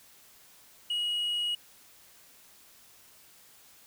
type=tone; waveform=sine; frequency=2900 Hz; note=F#7; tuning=35 cents flat; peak=-25 dBFS; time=0.9-1.55 s; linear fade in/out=5 ms; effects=tanh soft clip ceiling -27 dBFS + white hiss -57 dBFS RMS until 3.86 s